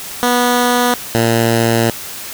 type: tone pair in turn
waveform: 10% pulse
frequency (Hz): 244.6 / 115.22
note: B3 / A#2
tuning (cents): -16 / -20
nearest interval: octave + minor second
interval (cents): 1304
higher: first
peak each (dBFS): -3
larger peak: neither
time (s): 0.23-0.94 / 1.15-1.9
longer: second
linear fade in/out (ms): 0
effects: white hiss -28 dBFS RMS until 2.33 s